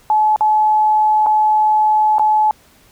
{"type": "tone with dropouts", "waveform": "sine", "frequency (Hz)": 857, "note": "A5", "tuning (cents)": -46, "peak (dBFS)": -10, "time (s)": [0.1, 2.51], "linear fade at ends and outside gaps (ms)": 1, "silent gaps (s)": [[0.361, 0.408], [1.262, 1.267], [2.184, 2.195]], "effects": ["pink hiss -50 dBFS RMS until 2.91 s"]}